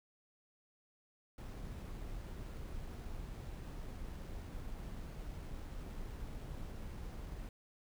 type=noise with sample-and-hold; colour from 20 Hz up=brown; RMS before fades=-45 dBFS; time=1.38-7.49 s; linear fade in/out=2 ms; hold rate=11025 Hz; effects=none